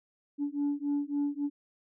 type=beating tone pair; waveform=sine; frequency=285.7 / 289.3 Hz; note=D4 / D4; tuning=-48 / -26 cents; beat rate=3.6 Hz; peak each=-30 dBFS; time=0.38-1.5 s; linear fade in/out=50 ms; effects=tanh soft clip ceiling -24 dBFS